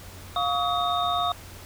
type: tone cluster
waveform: sine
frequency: 705 / 1132 / 1268 / 3684 Hz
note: F5 / C#6 / D#6 / A#7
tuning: +16 / +36 / +32 / -21 cents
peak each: -26 / -28 / -29 / -30 dBFS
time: 0.36-1.32 s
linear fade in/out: 2 ms
effects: added 90 Hz sine -45 dBFS peak until 1.65 s + pink hiss -45 dBFS RMS until 1.65 s